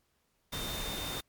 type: tone in noise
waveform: sine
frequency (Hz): 3628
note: A#7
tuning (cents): -48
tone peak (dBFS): -40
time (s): 0.52-1.21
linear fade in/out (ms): 10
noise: pink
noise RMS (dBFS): -38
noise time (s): 0.52-1.21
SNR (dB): -5
effects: pink hiss -75 dBFS RMS until 1.28 s + MP3 96 kbps